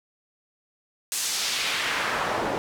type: noise with band-pass filter sweep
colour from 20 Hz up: pink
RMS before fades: -27 dBFS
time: 1.12-2.58 s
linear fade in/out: 0 ms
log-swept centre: 8300 to 570 Hz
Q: 1
effects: none